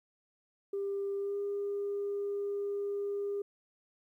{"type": "tone with pitch glide", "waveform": "sine", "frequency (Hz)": [397.5, 403.7], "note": ["G4", "G#4"], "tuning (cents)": [24, -49], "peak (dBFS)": -31, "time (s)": [0.73, 3.42], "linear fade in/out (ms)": 5, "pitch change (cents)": 27, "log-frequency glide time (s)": [1.17, 1.37], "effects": ["tanh soft clip ceiling -28 dBFS", "12-bit"]}